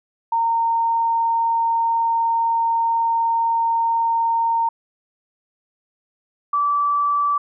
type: tone pair in turn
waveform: sine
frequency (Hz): 919 / 1157.9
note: A#5 / D6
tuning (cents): -25 / -25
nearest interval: major third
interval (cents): 400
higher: second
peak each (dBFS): -16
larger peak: neither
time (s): 0.32-4.69 / 6.53-7.38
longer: first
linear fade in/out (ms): 5
effects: none